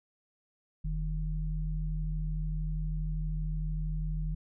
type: tone pair together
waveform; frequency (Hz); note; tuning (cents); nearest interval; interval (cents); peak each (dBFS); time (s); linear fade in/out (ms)
sine; 43.61 / 155.56; F1 / D#3; -2 / 0; octave + minor seventh; 2202; -31 / -35; 0.84-4.35; 10
effects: none